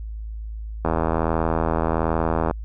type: click train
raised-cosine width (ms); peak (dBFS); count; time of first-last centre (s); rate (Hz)
1; -7; 136; 0.85-2.511; 81.3
effects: added 54 Hz sine -29 dBFS peak until 2.64 s